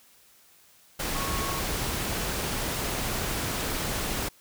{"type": "tone in noise", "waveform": "sine", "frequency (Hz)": 1100, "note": "C#6", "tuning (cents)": -14, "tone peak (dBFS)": -34, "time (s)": [1.14, 1.61], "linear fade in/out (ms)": 10, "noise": "pink", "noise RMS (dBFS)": -30, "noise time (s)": [0.99, 4.29], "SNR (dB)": -7, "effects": ["white hiss -58 dBFS RMS until 4.4 s"]}